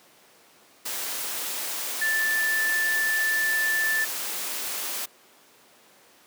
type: tone in noise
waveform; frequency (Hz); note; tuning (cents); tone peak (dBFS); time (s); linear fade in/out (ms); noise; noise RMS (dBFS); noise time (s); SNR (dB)
sine; 1760; A6; 0; -22; 2.01-4.05; 10; white; -31; 0.85-5.06; +6
effects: pink hiss -55 dBFS RMS until 6.26 s + high-pass 300 Hz 12 dB/octave